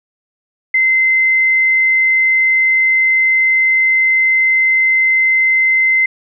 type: tone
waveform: sine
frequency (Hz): 2067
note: C7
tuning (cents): -22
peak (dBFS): -9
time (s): 0.74-6.06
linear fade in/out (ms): 5
effects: none